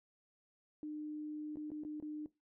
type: tone with dropouts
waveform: sine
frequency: 302.5 Hz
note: D#4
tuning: 49 cents flat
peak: -40 dBFS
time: 0.83-2.26 s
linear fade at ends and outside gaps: 1 ms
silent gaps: 1.558-1.57 / 1.704-1.717 / 1.836-1.849 / 2.001-2.025 s
effects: noise-tail reverb RT60 0.2 s tail -18 dB re dry